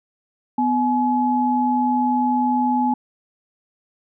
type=tone pair together; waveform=sine; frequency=249.2 / 849.2 Hz; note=B3 / G#5; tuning=+16 / +38 cents; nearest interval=octave + major sixth; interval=2122 cents; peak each=-19 dBFS; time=0.58-2.94 s; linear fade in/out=5 ms; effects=none